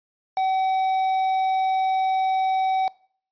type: tone with quantisation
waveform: triangle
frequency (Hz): 760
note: F#5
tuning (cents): +46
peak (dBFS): -18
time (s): 0.37-2.88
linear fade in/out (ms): 2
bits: 5
effects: noise-tail reverb RT60 0.5 s tail -22 dB re dry + resampled to 11025 Hz